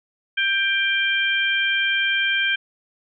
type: harmonic tone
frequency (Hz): 790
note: G5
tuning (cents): +13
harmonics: 2 / 3 / 4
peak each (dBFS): -21 / -23 / -24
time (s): 0.37-2.56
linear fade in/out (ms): 10
effects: none